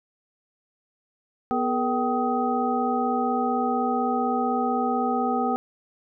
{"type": "tone cluster", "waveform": "sine", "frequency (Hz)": [245.4, 421.2, 477, 771, 1257], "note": ["B3", "G#4", "A#4", "G5", "D#6"], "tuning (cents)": [-11, 24, 40, -29, 17], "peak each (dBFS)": [-26, -31, -31, -25, -30], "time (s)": [1.51, 5.56], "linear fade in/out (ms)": 0, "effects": []}